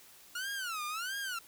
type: tone with vibrato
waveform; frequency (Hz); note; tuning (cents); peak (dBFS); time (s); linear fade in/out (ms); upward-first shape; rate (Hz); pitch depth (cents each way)
sawtooth; 1400; F6; +4; -32; 0.35-1.39; 5; sine; 1.5; 260
effects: white hiss -57 dBFS RMS until 1.47 s